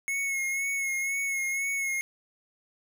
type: tone with vibrato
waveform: square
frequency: 2182 Hz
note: C#7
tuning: 28 cents flat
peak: -28 dBFS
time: 0.08-2.01 s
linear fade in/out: 0 ms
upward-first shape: sine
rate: 2 Hz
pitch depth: 32 cents each way
effects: 11-bit